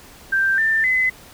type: tone with pitch steps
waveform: sine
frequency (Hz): 1573 / 1786.1 / 2028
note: G6 / A6 / B6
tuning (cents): +6 / +25 / +45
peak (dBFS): -15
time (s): 0.32-1.1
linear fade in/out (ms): 10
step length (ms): 260
effects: pink hiss -44 dBFS RMS until 1.33 s